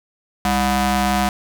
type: ring-modulated tone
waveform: sawtooth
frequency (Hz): 263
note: C4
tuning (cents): +9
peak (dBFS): -9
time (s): 0.45-1.29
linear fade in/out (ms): 2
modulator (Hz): 463
effects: none